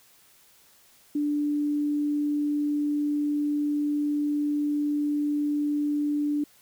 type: tone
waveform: sine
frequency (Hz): 293.7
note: D4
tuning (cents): 0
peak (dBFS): -23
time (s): 1.15-6.44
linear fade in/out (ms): 5
effects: white hiss -58 dBFS RMS until 6.61 s